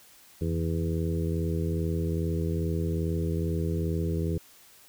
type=harmonic tone with a mistuned harmonic; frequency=82.41 Hz; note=E2; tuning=in tune; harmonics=1 / 2 / 3 / 4 / 5 / 6; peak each=-29 / -30 / -40 / -35 / -35 / -40 dBFS; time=0.41-4.38 s; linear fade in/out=5 ms; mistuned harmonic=1; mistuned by=+70 cents; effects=white hiss -55 dBFS RMS until 4.88 s